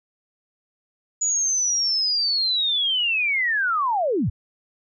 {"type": "linear sweep", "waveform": "sine", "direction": "down", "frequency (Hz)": [6900, 69], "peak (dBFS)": -19, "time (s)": [1.21, 4.3], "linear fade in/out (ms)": 10, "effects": []}